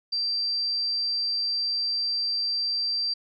sine tone, 4699 Hz, D8, in tune, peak -24 dBFS, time 0.12-3.14 s, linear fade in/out 10 ms, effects none

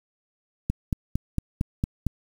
click train, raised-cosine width 5 ms, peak -11 dBFS, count 7, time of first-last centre 0.7-2.067 s, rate 4.39 Hz, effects 7-bit

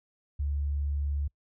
sine tone, 71.7 Hz, D2, 41 cents flat, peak -27 dBFS, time 0.39-1.28 s, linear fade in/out 10 ms, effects noise-tail reverb RT60 0.1 s tail -26 dB re dry

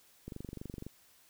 click train, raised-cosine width 3 ms, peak -29 dBFS, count 15, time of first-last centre 0.28-0.866 s, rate 23.9 Hz, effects white hiss -64 dBFS RMS until 1.29 s

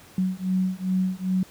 sine beating tone pair, 185 / 187.5 Hz, F#3 / F#3, 0 / +23 cents, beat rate 2.5 Hz, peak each -25 dBFS, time 0.18-1.43 s, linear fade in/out 2 ms, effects pink hiss -50 dBFS RMS until 1.5 s + high-pass 60 Hz 12 dB/octave

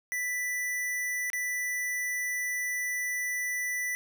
square tone with dropouts, 1980 Hz, B6, 4 cents sharp, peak -30 dBFS, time 0.12-3.95 s, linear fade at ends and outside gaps 0 ms, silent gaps 1.301-1.332 s, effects none

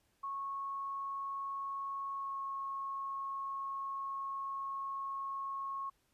sine tone with pitch glide, 1100 to 1093 Hz, C#6 to C#6, -14 to -25 cents, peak -37 dBFS, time 0.23-5.9 s, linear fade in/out 10 ms, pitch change -11 cents, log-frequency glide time 2.14-2.39 s, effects pink hiss -75 dBFS RMS until 6.13 s + resampled to 32000 Hz

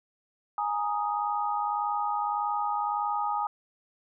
sine chord, Ab suspended second, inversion none, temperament equal, 830.6 / 932.3 / 1244.5 Hz, Ab5 / Bb5 / Eb6, 0 / 0 / 0 cents, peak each -29 / -33 / -31 dBFS, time 0.58-3.47 s, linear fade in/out 2 ms, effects none

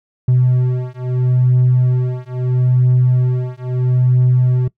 triangle beating tone pair, 125.6 / 126.36 Hz, B2 / B2, +30 / +40 cents, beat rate 0.76 Hz, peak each -12 dBFS, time 0.28-4.68 s, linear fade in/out 5 ms, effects noise-tail reverb RT60 0.1 s tail -21 dB re dry + tanh soft clip ceiling -4 dBFS

